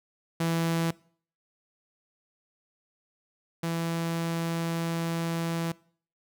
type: tone pair in turn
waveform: sawtooth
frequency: 165.8 / 166.55 Hz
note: E3 / E3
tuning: +10 / +18 cents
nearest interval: unison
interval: 8 cents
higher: second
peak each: -21 / -24 dBFS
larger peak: first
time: 0.4-0.91 / 3.63-5.72 s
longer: second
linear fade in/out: 5 ms
effects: noise-tail reverb RT60 0.5 s tail -22 dB re dry